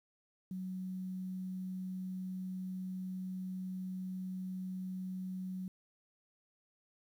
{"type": "tone with quantisation", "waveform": "sine", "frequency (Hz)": 185.9, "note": "F#3", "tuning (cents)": 8, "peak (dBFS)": -38, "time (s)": [0.51, 5.68], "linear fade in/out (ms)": 2, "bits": 11, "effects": []}